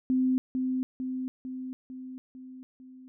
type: tone with echo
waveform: sine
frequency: 257.7 Hz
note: C4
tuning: 26 cents flat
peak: -22 dBFS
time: 0.1-0.38 s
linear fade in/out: 0 ms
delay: 450 ms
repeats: 6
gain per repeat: -4 dB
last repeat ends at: 3.08 s
effects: none